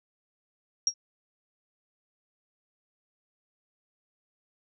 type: tone with exponential decay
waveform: sine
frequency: 5620 Hz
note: F8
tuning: 10 cents sharp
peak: -17 dBFS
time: 0.87-0.94 s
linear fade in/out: 2 ms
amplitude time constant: 15 ms
effects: none